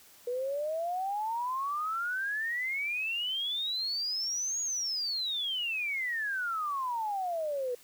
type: exponential two-way sweep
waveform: sine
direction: up then down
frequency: 480 to 6750 to 480 Hz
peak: -30 dBFS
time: 0.27-7.75 s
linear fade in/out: 5 ms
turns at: 4.61 s
effects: white hiss -57 dBFS RMS until 7.83 s